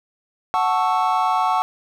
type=chord; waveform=triangle; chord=F# minor seventh; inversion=none; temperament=equal; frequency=740 / 880 / 1108.7 / 1318.5 Hz; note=F#5 / A5 / C#6 / E6; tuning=0 / 0 / 0 / 0 cents; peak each=-19 / -20 / -20 / -24 dBFS; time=0.54-1.62 s; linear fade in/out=0 ms; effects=none